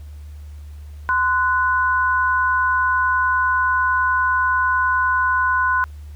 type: tone pair together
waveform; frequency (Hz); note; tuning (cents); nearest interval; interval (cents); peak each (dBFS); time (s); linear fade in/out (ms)
sine; 1029.4 / 1480; C6 / F#6; -29 / 0; tritone; 629; -18; 1.09-5.84; 0
effects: added 74 Hz sine -33 dBFS peak until 6.15 s + pink hiss -55 dBFS RMS until 6.15 s